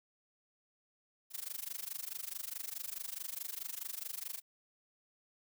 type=noise with amplitude modulation; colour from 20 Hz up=blue; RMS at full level=-39 dBFS; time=1.3-4.42 s; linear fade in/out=50 ms; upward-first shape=sine; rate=24.7 Hz; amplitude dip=95%; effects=none